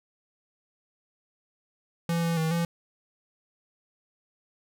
square tone with pitch steps, 168.5 / 167.5 / 160.3 / 169.3 Hz, E3 / E3 / E3 / E3, +38 / +28 / -48 / +46 cents, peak -25 dBFS, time 2.09-2.65 s, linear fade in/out 2 ms, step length 140 ms, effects none

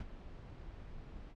brown noise with ADSR envelope, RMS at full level -39 dBFS, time 0-1.35 s, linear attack 3 ms, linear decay 31 ms, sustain -10 dB, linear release 47 ms, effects low-pass 4000 Hz 12 dB/octave

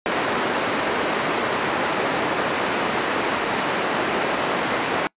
pink band-pass noise, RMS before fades -23 dBFS, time 0.06-5.07 s, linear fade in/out 0 ms, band 310 to 2300 Hz, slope 12 dB/octave, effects noise-tail reverb RT60 0.1 s tail -26 dB re dry + resampled to 8000 Hz

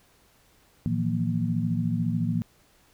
sine tone cluster, 113.6 / 161.8 / 175.7 / 233.8 Hz, A#2 / E3 / F3 / A#3, -44 / -32 / +11 / +5 cents, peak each -29 dBFS, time 0.86-2.42 s, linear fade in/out 0 ms, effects pink hiss -61 dBFS RMS until 2.93 s

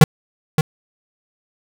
square tone with echo, 155.56 Hz, D#3, in tune, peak -3 dBFS, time 0.01-0.04 s, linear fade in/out 2 ms, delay 570 ms, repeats 1, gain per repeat -9 dB, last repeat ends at 0.61 s, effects none

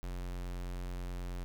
square tone, 44.66 Hz, F1, 39 cents sharp, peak -38 dBFS, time 0.03-1.44 s, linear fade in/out 0 ms, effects none

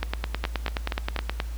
two click trains, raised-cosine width 0.3 ms, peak -10 / -11 dBFS, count 14 / 4, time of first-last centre 0.03-1.401 / 0.44-1.163 s, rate 9.48 / 4.15 Hz, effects added 56 Hz sine -30 dBFS peak until 1.57 s + pink hiss -49 dBFS RMS until 1.57 s

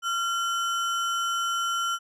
sine tone with sample-and-hold, 1375 Hz, F6, 27 cents flat, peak -24 dBFS, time 0.02-1.99 s, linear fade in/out 50 ms, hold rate 4410 Hz, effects low-pass 9000 Hz 12 dB/octave

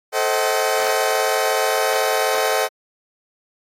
sawtooth chord, A diminished seventh, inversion none, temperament just, 440 / 528 / 633.6 / 760.3 Hz, A4 / C5 / Eb5 / Gb5, 0 / +16 / +31 / +47 cents, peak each -19 dBFS, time 0.12-2.69 s, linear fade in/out 50 ms, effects AAC 48 kbps

